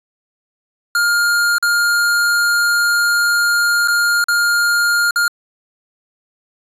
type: tone with dropouts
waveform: square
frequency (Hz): 1411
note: F6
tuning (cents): +17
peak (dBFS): -13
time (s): 0.95-5.28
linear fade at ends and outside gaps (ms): 2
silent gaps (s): 1.583-1.626 / 3.876-3.882 / 4.241-4.284 / 5.109-5.159
effects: resampled to 32000 Hz